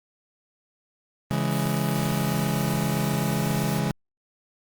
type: chord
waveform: 40% pulse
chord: C# minor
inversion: none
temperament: just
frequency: 138.59 / 166.31 / 207.9 Hz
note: C#3 / E3 / G#3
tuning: 0 / +16 / +2 cents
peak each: -26 / -27 / -27 dBFS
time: 1.31-3.91 s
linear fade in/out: 0 ms
type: noise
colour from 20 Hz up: white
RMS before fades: -38 dBFS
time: 1.51-3.79 s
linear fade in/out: 2 ms
type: click train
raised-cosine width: 3 ms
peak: -25 dBFS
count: 6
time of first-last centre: 1.66-3.505 s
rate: 2.71 Hz
effects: Opus 32 kbps